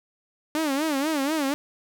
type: tone with vibrato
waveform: sawtooth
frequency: 293.7 Hz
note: D4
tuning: in tune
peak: -19 dBFS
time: 0.55-1.54 s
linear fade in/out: 0 ms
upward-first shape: sine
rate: 4.1 Hz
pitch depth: 160 cents each way
effects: none